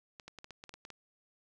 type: clicks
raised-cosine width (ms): 0.2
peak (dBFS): -30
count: 10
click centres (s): 0.198 / 0.28 / 0.387 / 0.444 / 0.507 / 0.639 / 0.693 / 0.74 / 0.851 / 0.903
effects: none